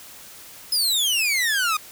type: exponential sweep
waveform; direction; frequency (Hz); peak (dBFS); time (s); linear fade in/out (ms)
sawtooth; down; 5140 to 1214; -16; 0.72-1.77; 5
effects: white hiss -43 dBFS RMS until 1.91 s